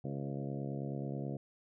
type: harmonic tone with a mistuned harmonic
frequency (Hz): 69.3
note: C#2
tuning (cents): 0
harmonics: 2 / 3 / 4 / 5 / 6 / 7 / 8 / 9 / 10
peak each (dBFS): -39 / -43 / -45 / -47 / -49 / -50 / -51 / -52 / -53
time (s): 0.04-1.37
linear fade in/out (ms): 5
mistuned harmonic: 7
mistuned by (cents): +23
effects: none